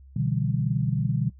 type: chord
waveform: sine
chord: E minor seventh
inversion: second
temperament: equal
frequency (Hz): 123.47 / 146.83 / 164.81 / 196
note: B2 / D3 / E3 / G3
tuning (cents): 0 / 0 / 0 / 0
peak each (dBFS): -26 / -26 / -30 / -31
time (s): 0.16-1.3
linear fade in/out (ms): 5
effects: noise-tail reverb RT60 0.1 s tail -20 dB re dry + added 67 Hz sine -46 dBFS peak until 1.39 s